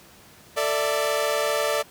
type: chord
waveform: sawtooth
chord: A suspended fourth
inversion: none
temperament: equal with one note detuned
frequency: 446.1 / 587.3 / 659.3 Hz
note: A4 / D5 / E5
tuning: +24 / 0 / 0 cents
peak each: -24 / -20 / -25 dBFS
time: 0.56-1.83 s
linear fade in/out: 20 ms
effects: pink hiss -50 dBFS RMS until 1.9 s + high-pass 80 Hz 12 dB/octave